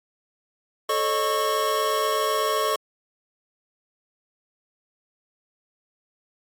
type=tone cluster; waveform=square; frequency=436.6 / 541 / 609 / 1103 Hz; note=A4 / C#5 / D#5 / C#6; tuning=-13 / -42 / -37 / -9 cents; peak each=-28 / -32 / -29 / -25 dBFS; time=0.89-2.76 s; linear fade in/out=5 ms; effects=AAC 64 kbps